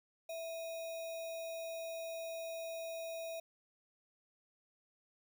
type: tone with sample-and-hold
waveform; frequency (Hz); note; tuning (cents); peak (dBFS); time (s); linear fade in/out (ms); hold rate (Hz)
sine; 658; E5; -3; -40; 0.29-3.4; 5; 3150
effects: none